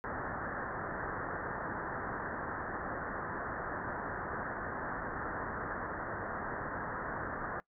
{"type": "low-pass noise", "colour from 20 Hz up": "white", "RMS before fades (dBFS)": -39, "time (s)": [0.04, 7.6], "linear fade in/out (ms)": 0, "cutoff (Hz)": 1800, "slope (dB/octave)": 96, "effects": ["noise-tail reverb RT60 0.1 s tail -20 dB re dry"]}